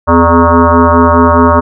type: tone with frequency modulation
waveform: sine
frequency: 424.9 Hz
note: G#4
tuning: 40 cents sharp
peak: -3 dBFS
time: 0.07-1.61 s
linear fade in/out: 20 ms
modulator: 169 Hz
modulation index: 5
effects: none